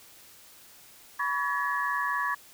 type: tone cluster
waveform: sine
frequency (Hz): 986 / 1130 / 1695 / 1888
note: B5 / C#6 / G#6 / A#6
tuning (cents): -3 / +33 / +35 / +22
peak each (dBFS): -33 / -30 / -30 / -38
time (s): 1.19-2.35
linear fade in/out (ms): 10
effects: white hiss -53 dBFS RMS until 2.53 s